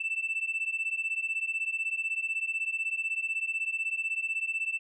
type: beating tone pair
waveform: sine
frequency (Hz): 2649 / 2665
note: E7 / E7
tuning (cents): +8 / +18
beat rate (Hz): 16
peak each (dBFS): -31 / -30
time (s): 0-4.79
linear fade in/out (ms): 10
effects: tanh soft clip ceiling -25 dBFS